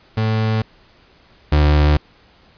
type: tone pair in turn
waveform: 35% pulse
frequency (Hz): 110 / 74.48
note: A2 / D2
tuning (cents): 0 / +25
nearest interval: perfect fifth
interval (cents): 675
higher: first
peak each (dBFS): -14 / -9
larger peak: second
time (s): 0.17-0.62 / 1.52-1.97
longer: neither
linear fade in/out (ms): 5
effects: pink hiss -51 dBFS RMS until 2.57 s + resampled to 11025 Hz